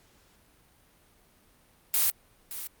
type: noise with echo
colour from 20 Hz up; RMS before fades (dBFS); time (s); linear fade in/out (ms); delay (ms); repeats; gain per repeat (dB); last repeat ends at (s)
blue; -24; 1.94-2.1; 0; 570; 1; -13; 2.67
effects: pink hiss -62 dBFS RMS until 2.8 s + Opus 48 kbps